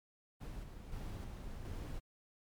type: noise with level steps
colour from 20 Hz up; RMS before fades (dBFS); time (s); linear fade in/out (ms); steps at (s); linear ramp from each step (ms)
brown; -45 / -49 / -43 / -46 / -43; 0.4-2; 20; 0.63 / 0.92 / 1.24 / 1.65; 2
effects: MP3 96 kbps